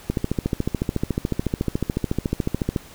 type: click train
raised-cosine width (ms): 3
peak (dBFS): -8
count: 38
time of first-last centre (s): 0.1-2.762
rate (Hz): 13.9
effects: pink hiss -45 dBFS RMS until 2.94 s